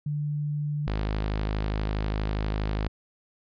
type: tone pair in turn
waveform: sine / sawtooth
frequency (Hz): 147.8 / 52.36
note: D3 / G#1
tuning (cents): +11 / +15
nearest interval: octave + tritone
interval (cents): 1796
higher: first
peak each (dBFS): -26 / -22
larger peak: second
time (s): 0.06-0.87 / 0.87-2.88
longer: second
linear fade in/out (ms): 5
effects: resampled to 11025 Hz